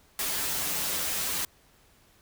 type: noise with comb filter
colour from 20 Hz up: white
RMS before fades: -30 dBFS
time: 0.19-1.45 s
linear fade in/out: 2 ms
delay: 8.6 ms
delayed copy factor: -0.8
effects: pink hiss -61 dBFS RMS until 2.21 s